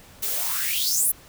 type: noise with high-pass filter sweep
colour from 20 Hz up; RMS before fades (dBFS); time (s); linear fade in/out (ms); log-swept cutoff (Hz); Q
blue; -24; 0.22-1.12; 10; 320 to 12000; 6.1
effects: pink hiss -49 dBFS RMS until 1.28 s